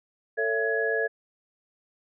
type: tone cluster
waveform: sine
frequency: 447.8 / 562 / 669 / 1680 Hz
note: A4 / C#5 / E5 / G#6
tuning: +30 / +24 / +25 / +19 cents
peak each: -27 / -33 / -32 / -27 dBFS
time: 0.37-1.08 s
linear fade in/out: 20 ms
effects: none